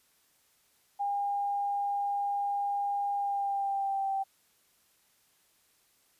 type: tone with pitch glide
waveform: sine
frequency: 807 to 779.5 Hz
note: G#5 to G5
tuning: -50 to -10 cents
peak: -28 dBFS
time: 0.99-4.24 s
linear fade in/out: 20 ms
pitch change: -60 cents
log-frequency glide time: 3.15-4.13 s
effects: white hiss -68 dBFS RMS until 6.19 s + resampled to 32000 Hz